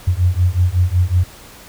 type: beating tone pair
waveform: sine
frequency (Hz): 87.3 / 92.7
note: F2 / F#2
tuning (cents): 0 / +4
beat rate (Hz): 5.4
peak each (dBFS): -15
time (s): 0.07-1.24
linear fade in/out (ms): 10
effects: pink hiss -40 dBFS RMS until 1.68 s